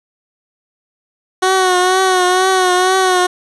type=tone with vibrato; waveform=15% pulse; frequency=370 Hz; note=F#4; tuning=in tune; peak=-4 dBFS; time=1.42-3.27 s; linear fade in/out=10 ms; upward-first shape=triangle; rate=2.1 Hz; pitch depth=52 cents each way; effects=resampled to 24000 Hz + 7-bit